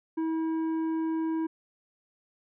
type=tone with tanh clipping; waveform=sine; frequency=322.4 Hz; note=E4; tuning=38 cents flat; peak=-28 dBFS; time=0.17-1.47 s; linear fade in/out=10 ms; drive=8 dB; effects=none